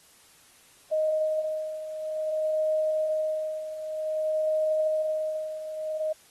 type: beating tone pair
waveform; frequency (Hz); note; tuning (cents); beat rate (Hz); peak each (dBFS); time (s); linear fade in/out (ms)
sine; 622.3 / 622.83; D#5 / D#5; 0 / +2; 0.53; -31 / -26; 0.91-6.13; 10
effects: white hiss -57 dBFS RMS until 6.3 s + AAC 32 kbps